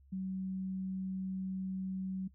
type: tone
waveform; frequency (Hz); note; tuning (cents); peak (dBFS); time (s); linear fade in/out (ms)
sine; 188.9; F#3; +36; -35; 0.12-2.28; 10
effects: noise-tail reverb RT60 0.1 s tail -21 dB re dry + added 68 Hz sine -59 dBFS peak until 2.34 s